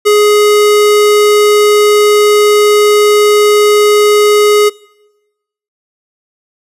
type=tone; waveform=square; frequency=417.3 Hz; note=G#4; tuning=8 cents sharp; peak=-5 dBFS; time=0.05-4.7 s; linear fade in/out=20 ms; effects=noise-tail reverb RT60 1.0 s tail -24 dB re dry + resampled to 32000 Hz